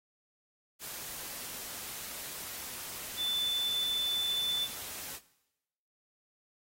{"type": "tone in noise", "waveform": "sine", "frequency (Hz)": 3512, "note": "A7", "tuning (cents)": -4, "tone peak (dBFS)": -30, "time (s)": [3.16, 4.68], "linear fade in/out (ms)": 50, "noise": "white", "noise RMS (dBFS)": -42, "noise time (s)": [0.79, 5.2], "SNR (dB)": 9, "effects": ["noise-tail reverb RT60 0.9 s tail -18 dB re dry", "AAC 48 kbps"]}